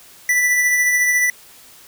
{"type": "tone with tremolo", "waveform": "square", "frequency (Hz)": 1975.5, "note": "B6", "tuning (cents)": 0, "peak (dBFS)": -13, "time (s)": [0.29, 1.3], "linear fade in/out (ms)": 2, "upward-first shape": "triangle", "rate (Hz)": 14, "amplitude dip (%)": 35, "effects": ["white hiss -45 dBFS RMS until 1.87 s"]}